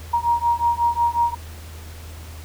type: beating tone pair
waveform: sine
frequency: 941 / 946.5 Hz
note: A#5 / A#5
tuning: +16 / +26 cents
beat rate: 5.5 Hz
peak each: -20 dBFS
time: 0.13-1.35 s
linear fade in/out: 10 ms
effects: added 80 Hz sine -35 dBFS peak until 2.44 s + pink hiss -43 dBFS RMS until 2.44 s